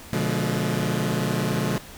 sawtooth chord, B diminished seventh, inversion none, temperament just, 123.47 / 148.16 / 177.8 / 213.4 Hz, B2 / D3 / F3 / Ab3, 0 / +16 / +31 / +47 cents, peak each -24 dBFS, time 0.13-1.78 s, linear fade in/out 0 ms, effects pink hiss -43 dBFS RMS until 1.97 s

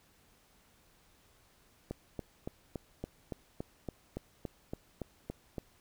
click train, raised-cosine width 2 ms, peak -24 dBFS, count 14, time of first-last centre 1.91-5.582 s, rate 3.54 Hz, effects pink hiss -66 dBFS RMS until 5.8 s

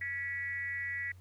sine tone with frequency modulation, 1946 Hz, B6, 26 cents flat, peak -34 dBFS, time 0.01-1.12 s, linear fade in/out 5 ms, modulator 276 Hz, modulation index 0.64, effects added 91 Hz sine -51 dBFS peak until 1.2 s + pink hiss -68 dBFS RMS until 1.2 s

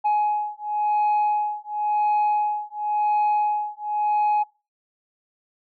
sine beating tone pair, 839 / 839.94 Hz, G#5 / G#5, +17 / +19 cents, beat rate 0.94 Hz, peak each -21 / -21 dBFS, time 0.04-4.44 s, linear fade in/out 20 ms, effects noise-tail reverb RT60 0.3 s tail -23 dB re dry + tanh soft clip ceiling -16 dBFS

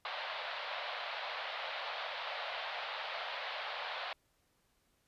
pink band-pass noise, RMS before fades -41 dBFS, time 0.05-4.13 s, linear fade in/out 2 ms, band 560 to 4200 Hz, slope 48 dB/octave, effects pink hiss -75 dBFS RMS until 5.07 s + resampled to 32000 Hz

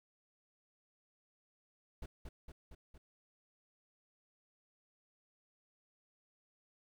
brown noise with echo, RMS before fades -44 dBFS, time 2.02-2.06 s, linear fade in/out 5 ms, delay 230 ms, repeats 4, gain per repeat -3 dB, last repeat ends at 2.98 s, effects none

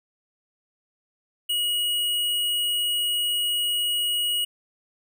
sine tone with hard clipping, 2901 Hz, F#7, 35 cents flat, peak -23 dBFS, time 1.49-4.45 s, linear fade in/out 10 ms, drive 18 dB, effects none

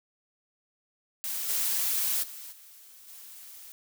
blue noise with level steps, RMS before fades -33 / -28 / -43 / -52 / -47 dBFS, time 1.24-3.72 s, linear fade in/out 0 ms, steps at 1.48 / 2.22 / 2.51 / 3.07 s, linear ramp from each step 20 ms, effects none

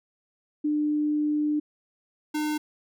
sine / square tone pair in turn, 299.2 / 302.9 Hz, D4 / D#4, +32 / -46 cents, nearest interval unison, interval 22 cents, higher second, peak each -22 / -26 dBFS, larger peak first, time 0.64-1.6 / 2.34-2.58 s, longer first, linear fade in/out 10 ms, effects none

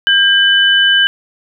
sine tone pair together, 1600.2 / 3000 Hz, G6 / F#7, +35 / +23 cents, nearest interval major seventh, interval 1088 cents, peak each -10 dBFS, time 0.07-1.07 s, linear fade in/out 0 ms, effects none

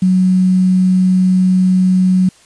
sine tone with quantisation, 185 Hz, F#3, in tune, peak -8 dBFS, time 0.02-2.29 s, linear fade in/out 5 ms, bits 6, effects white hiss -47 dBFS RMS until 2.45 s + resampled to 22050 Hz

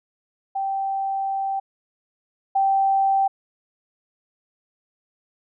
sine tone pair in turn, 780 / 780 Hz, G5 / G5, -9 / -9 cents, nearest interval unison, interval 0 cents, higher neither, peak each -22 / -16 dBFS, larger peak second, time 0.55-1.6 / 2.55-3.28 s, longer first, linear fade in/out 10 ms, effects none

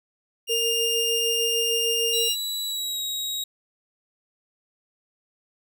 sawtooth tone, 2811 Hz, F7, 11 cents sharp, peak -19 dBFS, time 0.47-2.36 s, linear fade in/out 50 ms
sine tone with tremolo, 460 Hz, A#4, 23 cents flat, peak -25 dBFS, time 0.49-2.29 s, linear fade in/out 10 ms, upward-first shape sine, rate 6.6 Hz, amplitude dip 45%
sawtooth tone with pitch glide, 3925 to 3807 Hz, B7 to A#7, -11 to +36 cents, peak -24 dBFS, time 2.13-3.44 s, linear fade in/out 5 ms, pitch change -53 cents, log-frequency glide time 2.66-3.03 s
effects none

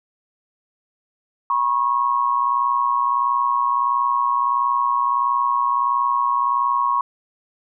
sine tone pair together, 971.5 / 1093 Hz, B5 / C#6, -29 / -25 cents, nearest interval major second, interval 204 cents, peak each -21 / -18 dBFS, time 1.5-7.01 s, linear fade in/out 2 ms, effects none

